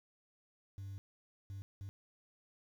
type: tone bursts at uneven times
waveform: sine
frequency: 98 Hz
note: G2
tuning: in tune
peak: -40 dBFS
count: 3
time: 0.78-0.98 / 1.5-1.62 / 1.81-1.89 s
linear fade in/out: 0 ms
effects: tanh soft clip ceiling -42 dBFS + 11-bit